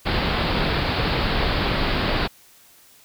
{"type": "low-pass noise", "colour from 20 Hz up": "pink", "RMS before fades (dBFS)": -22, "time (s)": [0.05, 2.28], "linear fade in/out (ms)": 20, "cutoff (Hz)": 4800, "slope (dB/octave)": 96, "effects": ["white hiss -52 dBFS RMS until 3.04 s"]}